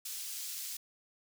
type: high-pass noise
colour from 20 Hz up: pink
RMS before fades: -41 dBFS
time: 0.05-0.77 s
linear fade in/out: 5 ms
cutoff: 5000 Hz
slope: 12 dB/octave
effects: none